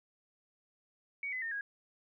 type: tone with pitch steps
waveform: sine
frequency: 2246 / 2024 / 1824.3 / 1644.2 Hz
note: C#7 / B6 / A#6 / G#6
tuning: +22 / +42 / -38 / -18 cents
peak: -35 dBFS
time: 1.23-1.61 s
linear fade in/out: 2 ms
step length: 95 ms
effects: none